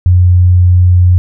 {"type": "tone", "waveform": "sine", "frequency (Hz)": 89.7, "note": "F2", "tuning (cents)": 47, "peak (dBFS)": -3, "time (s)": [0.06, 1.18], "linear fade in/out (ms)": 0, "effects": []}